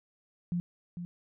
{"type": "tone with echo", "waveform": "sine", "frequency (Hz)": 174.61, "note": "F3", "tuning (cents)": 0, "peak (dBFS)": -28, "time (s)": [0.52, 0.6], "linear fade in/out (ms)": 0, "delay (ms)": 450, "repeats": 1, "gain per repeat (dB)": -8, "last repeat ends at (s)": 1.05, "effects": []}